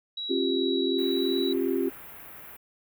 sine tone with pitch glide, 3884 to 3911 Hz, B7 to B7, -30 to -18 cents, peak -31 dBFS, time 0.17-1.53 s, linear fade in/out 5 ms, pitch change +12 cents, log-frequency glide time 0.67-1.31 s
sine chord, C suspended fourth, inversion none, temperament equal with one note detuned, 268.2 / 349.2 / 392 Hz, C4 / F4 / G4, +43 / 0 / 0 cents, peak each -28 / -28 / -28 dBFS, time 0.29-1.9 s, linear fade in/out 20 ms
white band-stop noise, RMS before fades -45 dBFS, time 0.98-2.57 s, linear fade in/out 10 ms, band 2400 to 13000 Hz, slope 24 dB/octave
effects none

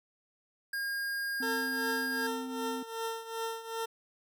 square tone, 1620 Hz, G#6, 43 cents flat, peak -33 dBFS, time 0.73-2.27 s, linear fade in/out 5 ms
triangle tone with pitch glide, 261.6 to 258.6 Hz, C4 to C4, 0 to -20 cents, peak -35 dBFS, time 1.4-2.83 s, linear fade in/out 5 ms, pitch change -20 cents, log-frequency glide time 1.92-2.31 s
20% pulse tone with tremolo, 453.3 Hz, A#4, 48 cents flat, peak -27 dBFS, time 1.42-3.86 s, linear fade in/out 10 ms, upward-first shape triangle, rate 2.6 Hz, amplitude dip 80%
effects none

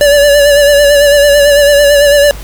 square tone with vibrato, 576 Hz, D5, 34 cents flat, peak -4 dBFS, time 0.01-2.31 s, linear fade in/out 0 ms, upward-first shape sine, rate 9 Hz, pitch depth 38 cents each way, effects added 50 Hz sine -23 dBFS peak until 2.43 s + pink hiss -31 dBFS RMS until 2.43 s

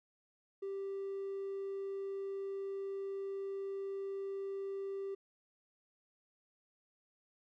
triangle tone, 392 Hz, G4, in tune, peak -35 dBFS, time 0.62-5.15 s, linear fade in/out 10 ms, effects tanh soft clip ceiling -33 dBFS

